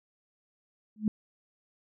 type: tone with exponential growth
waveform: sine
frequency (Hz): 214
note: A3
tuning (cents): -48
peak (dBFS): -19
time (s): 0.96-1.08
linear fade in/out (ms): 2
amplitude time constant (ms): 26
effects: none